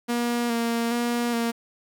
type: tone with vibrato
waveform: sawtooth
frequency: 235.6 Hz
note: A#3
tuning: 19 cents sharp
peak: -19 dBFS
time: 0.08-1.52 s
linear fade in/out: 20 ms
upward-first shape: square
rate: 1.2 Hz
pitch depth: 22 cents each way
effects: 8-bit